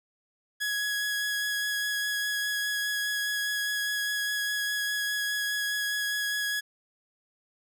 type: tone with vibrato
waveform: sawtooth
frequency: 1672 Hz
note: G#6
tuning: 11 cents sharp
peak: -24 dBFS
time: 0.6-6.61 s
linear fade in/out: 20 ms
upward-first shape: sine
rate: 4.9 Hz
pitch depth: 10 cents each way
effects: none